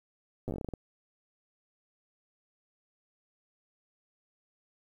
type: slowing click train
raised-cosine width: 2 ms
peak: -23 dBFS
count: 12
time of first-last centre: 0.48-0.737 s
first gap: 8 ms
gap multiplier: 1.2
effects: 10-bit